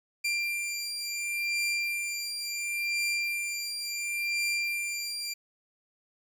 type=beating tone pair; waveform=sawtooth; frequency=2375 / 2375.71 Hz; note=D7 / D7; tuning=+19 / +19 cents; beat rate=0.71 Hz; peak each=-30 / -28 dBFS; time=0.24-5.34 s; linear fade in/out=10 ms; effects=low-pass 12000 Hz 12 dB/octave + 10-bit